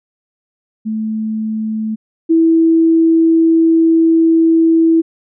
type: tone pair in turn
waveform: sine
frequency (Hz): 218.4 / 327.2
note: A3 / E4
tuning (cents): -13 / -13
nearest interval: perfect fifth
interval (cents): 700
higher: second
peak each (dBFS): -16 / -7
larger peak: second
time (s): 0.85-1.96 / 2.29-5.02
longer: second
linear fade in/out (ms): 20
effects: none